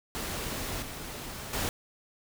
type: noise with level steps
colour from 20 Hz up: pink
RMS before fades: -35 / -40 / -31 dBFS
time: 0.15-1.69 s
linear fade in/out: 0 ms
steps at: 0.82 / 1.53 s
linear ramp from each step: 5 ms
effects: none